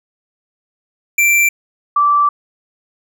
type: tone pair in turn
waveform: square / sine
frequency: 2350 / 1164.9 Hz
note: D7 / D6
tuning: +1 / -14 cents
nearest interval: octave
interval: 1215 cents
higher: first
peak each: -10 / -9 dBFS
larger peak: second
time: 1.18-1.49 / 1.96-2.29 s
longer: second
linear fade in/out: 5 ms
effects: none

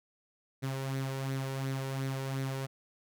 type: tone with flanger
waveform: sawtooth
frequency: 134.3 Hz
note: C3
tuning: 46 cents sharp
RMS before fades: -35 dBFS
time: 0.62-2.67 s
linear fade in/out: 20 ms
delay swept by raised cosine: 0.49 to 2.19 ms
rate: 2.8 Hz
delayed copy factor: +0.5
effects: none

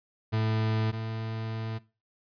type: tone pair in turn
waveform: 40% pulse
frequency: 110 / 111.41 Hz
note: A2 / A2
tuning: 0 / +22 cents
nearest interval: unison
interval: 22 cents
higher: second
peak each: -24 / -31 dBFS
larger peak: first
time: 0.32-0.92 / 0.92-1.79 s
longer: second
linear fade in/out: 20 ms
effects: noise-tail reverb RT60 0.3 s tail -19 dB re dry + resampled to 11025 Hz

